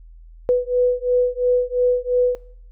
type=beating tone pair; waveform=sine; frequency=493.9 / 496.8 Hz; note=B4 / B4; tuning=0 / +10 cents; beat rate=2.9 Hz; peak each=-18 dBFS; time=0.49-2.35 s; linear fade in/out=0 ms; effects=noise-tail reverb RT60 0.6 s tail -20 dB re dry + added 41 Hz sine -40 dBFS peak until 2.71 s